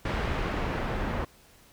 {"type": "noise with low-pass filter sweep", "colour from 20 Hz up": "pink", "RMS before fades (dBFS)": -30, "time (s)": [0.05, 1.25], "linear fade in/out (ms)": 5, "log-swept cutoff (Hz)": [2500, 1600], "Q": 0.73, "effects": ["pink hiss -57 dBFS RMS until 1.72 s"]}